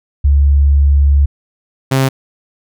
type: tone pair in turn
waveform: sine / sawtooth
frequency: 70.7 / 133.46 Hz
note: C#2 / C3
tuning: +35 / +35 cents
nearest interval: major seventh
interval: 1100 cents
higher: second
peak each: -6 dBFS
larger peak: neither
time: 0.24-1.26 / 1.91-2.09 s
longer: first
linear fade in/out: 10 ms
effects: none